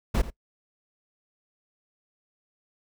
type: noise with echo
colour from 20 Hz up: brown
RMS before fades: -21 dBFS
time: 0.14-0.22 s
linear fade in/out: 10 ms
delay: 85 ms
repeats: 1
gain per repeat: -15 dB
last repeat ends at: 0.305 s
effects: noise-tail reverb RT60 0.1 s tail -21 dB re dry